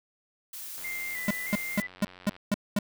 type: noise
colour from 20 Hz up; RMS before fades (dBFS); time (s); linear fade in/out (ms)
blue; -40; 0.53-1.82; 5
type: click train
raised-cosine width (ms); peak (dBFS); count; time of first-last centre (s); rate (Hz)
0.3; -32; 146; 0.78-2.365; 91.5
type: tone with vibrato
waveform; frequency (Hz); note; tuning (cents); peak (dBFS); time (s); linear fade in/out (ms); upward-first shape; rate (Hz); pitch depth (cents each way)
sine; 2046; C7; -39; -33; 0.84-1.87; 5; square; 1.6; 44
type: tone bursts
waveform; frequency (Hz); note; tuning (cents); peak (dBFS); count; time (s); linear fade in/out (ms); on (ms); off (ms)
square; 204.7; G#3; -25; -23; 7; 1.28-2.789; 2; 27; 220
effects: none